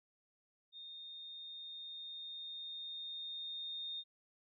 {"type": "tone with level ramp", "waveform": "sine", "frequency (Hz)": 3668, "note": "A#7", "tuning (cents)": -29, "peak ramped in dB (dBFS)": [-48, -40], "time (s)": [0.72, 4.04], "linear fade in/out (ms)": 50, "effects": []}